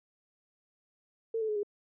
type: tone with pitch steps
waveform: sine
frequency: 451.6 / 437.5 / 423.8 / 410.5 Hz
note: A4 / A4 / G#4 / G#4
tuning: +45 / -10 / +35 / -20 cents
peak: -29 dBFS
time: 1.34-1.632 s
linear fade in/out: 5 ms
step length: 73 ms
effects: none